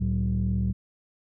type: tone cluster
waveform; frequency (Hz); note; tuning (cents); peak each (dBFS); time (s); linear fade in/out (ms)
sine; 69 / 111.8 / 189.1; C#2 / A2 / F#3; -7 / +28 / +38; -26; 0-0.73; 20
effects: tanh soft clip ceiling -17 dBFS